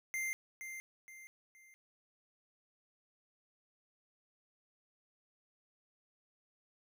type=tone with echo; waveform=square; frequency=2093 Hz; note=C7; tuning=in tune; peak=-36 dBFS; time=0.14-0.33 s; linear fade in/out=0 ms; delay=470 ms; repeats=3; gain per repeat=-8 dB; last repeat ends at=1.74 s; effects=none